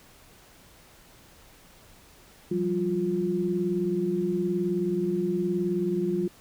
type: tone cluster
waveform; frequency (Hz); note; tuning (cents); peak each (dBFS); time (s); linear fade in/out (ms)
sine; 173 / 192 / 351.9; F3 / G3 / F4; -16 / -36 / +13; -32 / -29 / -26; 2.51-6.28; 5
effects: pink hiss -54 dBFS RMS until 6.4 s